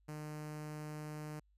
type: tone with notch filter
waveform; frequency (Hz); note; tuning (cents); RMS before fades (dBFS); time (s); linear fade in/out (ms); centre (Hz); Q
sawtooth; 151.8; D#3; -42; -45; 0.08-1.4; 10; 3500; 1.7
effects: added 50 Hz sine -68 dBFS peak until 1.57 s + resampled to 32000 Hz